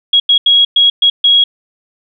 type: tone bursts at uneven times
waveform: sine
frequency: 3311 Hz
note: G#7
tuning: 6 cents flat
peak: -5 dBFS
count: 6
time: 0.13-0.2 / 0.29-0.38 / 0.46-0.65 / 0.76-0.9 / 1.02-1.1 / 1.24-1.44 s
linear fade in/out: 5 ms
effects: none